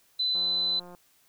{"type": "tone", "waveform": "sine", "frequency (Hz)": 4016, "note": "B7", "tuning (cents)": 28, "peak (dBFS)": -24, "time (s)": [0.19, 0.8], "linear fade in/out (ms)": 10}
{"type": "click train", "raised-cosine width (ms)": 1, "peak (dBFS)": -34, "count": 107, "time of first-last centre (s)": [0.35, 0.949], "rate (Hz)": 177}
{"effects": ["white hiss -64 dBFS RMS until 1.28 s"]}